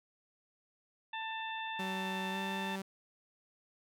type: harmonic tone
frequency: 889 Hz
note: A5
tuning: 18 cents sharp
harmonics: 1 / 2 / 3 / 4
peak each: -40 / -43 / -45 / -46 dBFS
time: 1.13-2.76 s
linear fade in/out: 5 ms
type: tone with pitch glide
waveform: sawtooth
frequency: 189.7 to 193.35 Hz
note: F#3 to G3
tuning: +43 to -24 cents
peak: -34 dBFS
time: 1.79-2.82 s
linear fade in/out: 5 ms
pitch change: +33 cents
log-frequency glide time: 2.31-2.37 s
effects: none